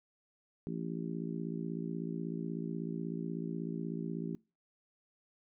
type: harmonic tone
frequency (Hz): 56.3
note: A1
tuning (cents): +40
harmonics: 3 / 4 / 5 / 6 / 7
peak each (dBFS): -39 / -41 / -43 / -45 / -46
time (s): 0.67-4.35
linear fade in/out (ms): 0
effects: noise-tail reverb RT60 0.3 s tail -24 dB re dry